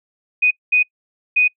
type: tone bursts at uneven times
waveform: sine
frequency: 2489 Hz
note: D#7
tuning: in tune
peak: -11 dBFS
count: 3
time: 0.42-0.51 / 0.72-0.83 / 1.36-1.48 s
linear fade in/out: 10 ms
effects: noise-tail reverb RT60 0.1 s tail -25 dB re dry